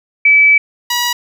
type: tone pair in turn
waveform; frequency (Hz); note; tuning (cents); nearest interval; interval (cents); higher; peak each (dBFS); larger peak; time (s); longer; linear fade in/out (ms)
sine / 10% pulse; 2300 / 967; D7 / B5; -37 / -37; octave + minor third; 1500; first; -5; neither; 0.25-0.58 / 0.9-1.13; first; 5
effects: none